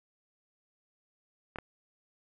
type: clicks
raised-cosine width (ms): 0.5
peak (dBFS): -23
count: 2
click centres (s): 1.559 / 1.586
effects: none